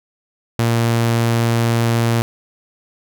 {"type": "tone", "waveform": "sawtooth", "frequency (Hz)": 116.3, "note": "A#2", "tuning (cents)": -4, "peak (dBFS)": -10, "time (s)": [0.59, 2.22], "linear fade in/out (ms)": 0, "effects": []}